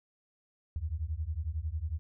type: beating tone pair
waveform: sine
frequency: 73.42 / 84.42 Hz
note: D2 / E2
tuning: 0 / +42 cents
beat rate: 11 Hz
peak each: -35 / -35 dBFS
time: 0.76-1.99 s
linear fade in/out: 0 ms
effects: none